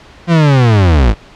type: linear sweep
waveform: 40% pulse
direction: down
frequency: 174.61 to 48.08 Hz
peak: -5 dBFS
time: 0.27-1.15 s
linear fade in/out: 50 ms
effects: pink hiss -39 dBFS RMS until 1.35 s + low-pass 4000 Hz 12 dB/octave